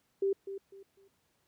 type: tone with echo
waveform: sine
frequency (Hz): 392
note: G4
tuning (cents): 0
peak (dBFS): -26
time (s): 0.22-0.33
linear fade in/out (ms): 5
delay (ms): 250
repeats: 3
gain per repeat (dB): -11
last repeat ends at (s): 1.08
effects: pink hiss -74 dBFS RMS until 1.47 s + high-pass 80 Hz 12 dB/octave